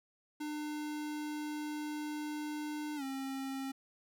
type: tone with pitch glide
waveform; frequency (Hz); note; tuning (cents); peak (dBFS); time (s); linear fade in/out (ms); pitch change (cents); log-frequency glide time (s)
square; 300 to 268.8; D4 to C4; +37 to +47; -38; 0.4-3.72; 10; -190; 2.96-3.03
effects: none